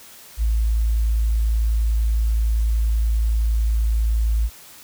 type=tone; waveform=sine; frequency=55.3 Hz; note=A1; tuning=9 cents sharp; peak=-16 dBFS; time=0.37-4.5 s; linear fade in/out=50 ms; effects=white hiss -44 dBFS RMS until 4.83 s